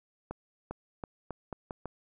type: accelerating click train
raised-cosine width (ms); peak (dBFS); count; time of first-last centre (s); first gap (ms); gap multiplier
1; -23; 7; 0.31-1.857; 400; 0.82
effects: none